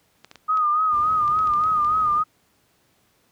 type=clicks; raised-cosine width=0.2 ms; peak=-24 dBFS; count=10; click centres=0.246 / 0.314 / 0.357 / 0.573 / 1.279 / 1.39 / 1.473 / 1.537 / 1.638 / 1.847 s
type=tone with vibrato; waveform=sine; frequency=1234 Hz; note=D#6; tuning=15 cents flat; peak=-17 dBFS; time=0.48-2.24 s; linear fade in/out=20 ms; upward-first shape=sine; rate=3.5 Hz; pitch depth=58 cents each way
type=noise; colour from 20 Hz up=brown; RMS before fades=-37 dBFS; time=0.9-2.24 s; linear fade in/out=50 ms
effects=pink hiss -63 dBFS RMS until 3.31 s + high-pass 80 Hz 12 dB/octave